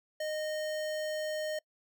square tone with notch filter, 616 Hz, D#5, 17 cents flat, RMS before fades -35 dBFS, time 0.2-1.59 s, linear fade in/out 5 ms, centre 11000 Hz, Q 1.5, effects noise-tail reverb RT60 0.1 s tail -25 dB re dry

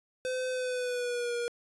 square tone with pitch glide, 511 to 476.8 Hz, C5 to A#4, -41 to +39 cents, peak -31 dBFS, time 0.25-1.48 s, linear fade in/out 0 ms, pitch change -120 cents, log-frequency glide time 0.5-1.35 s, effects resampled to 24000 Hz

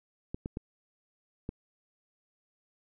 clicks, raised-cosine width 3 ms, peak -22 dBFS, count 4, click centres 0.345 / 0.459 / 0.571 / 1.491 s, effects none

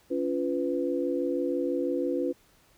sine tone cluster, 280 / 346.1 / 499.7 Hz, C#4 / F4 / B4, +18 / -16 / +20 cents, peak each -30 dBFS, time 0.1-2.33 s, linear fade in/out 20 ms, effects pink hiss -62 dBFS RMS until 2.77 s

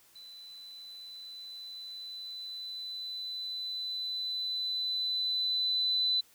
sine tone with level ramp, 4004 Hz, B7, 23 cents sharp, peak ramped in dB -47 to -25 dBFS, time 0.15-6.21 s, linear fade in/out 10 ms, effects white hiss -62 dBFS RMS until 6.34 s

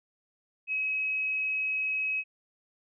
sine tone, 2553 Hz, D#7, 44 cents sharp, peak -27 dBFS, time 0.67-2.24 s, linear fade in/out 50 ms, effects none

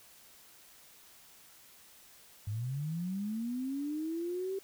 sine linear sweep, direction up, 99 to 391.6 Hz, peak -33 dBFS, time 2.47-4.59 s, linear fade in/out 5 ms, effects white hiss -58 dBFS RMS until 4.63 s

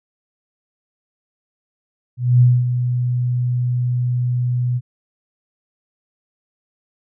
sine tone with ADSR envelope, 123.47 Hz, B2, in tune, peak -7 dBFS, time 2.17-4.81 s, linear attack 240 ms, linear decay 230 ms, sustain -9 dB, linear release 45 ms, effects none

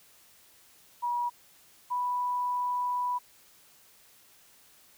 sine tone pair in turn, 964 / 986 Hz, B5 / B5, -42 / -3 cents, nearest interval unison, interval 39 cents, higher second, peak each -27 dBFS, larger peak neither, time 1.02-1.3 / 1.9-3.19 s, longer second, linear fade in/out 20 ms, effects white hiss -59 dBFS RMS until 4.97 s

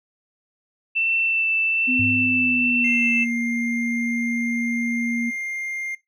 sine tone with vibrato, 2669 Hz, E7, 21 cents sharp, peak -18 dBFS, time 0.95-3.25 s, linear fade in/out 20 ms, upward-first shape sine, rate 1.2 Hz, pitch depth 11 cents each way
sine tone with pitch glide, 253.4 to 235.1 Hz, B3 to A#3, +45 to +15 cents, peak -22 dBFS, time 1.87-5.31 s, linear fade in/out 20 ms, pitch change -130 cents, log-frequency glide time 2.36-3.12 s
sine tone with exponential decay, 103.83 Hz, G#2, in tune, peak -23 dBFS, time 1.99-3.1 s, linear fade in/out 5 ms, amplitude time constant 240 ms
triangle tone, 2111 Hz, C7, 15 cents sharp, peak -25 dBFS, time 2.84-5.95 s, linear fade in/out 5 ms
effects noise-tail reverb RT60 0.2 s tail -20 dB re dry

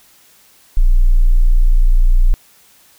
sine tone, 29.65 Hz, A#0, 30 cents sharp, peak -6 dBFS, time 0.77-2.34 s, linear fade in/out 0 ms, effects white hiss -49 dBFS RMS until 2.98 s

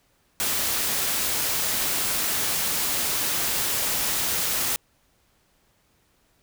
white noise, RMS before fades -25 dBFS, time 0.4-4.76 s, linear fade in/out 0 ms, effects pink hiss -65 dBFS RMS until 6.42 s

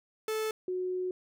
45% pulse / sine tone pair in turn, 436.1 / 366.7 Hz, A4 / F#4, -15 / -15 cents, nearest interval minor third, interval 300 cents, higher first, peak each -30 / -30 dBFS, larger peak neither, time 0.28-0.51 / 0.68-1.11 s, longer second, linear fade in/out 2 ms, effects none

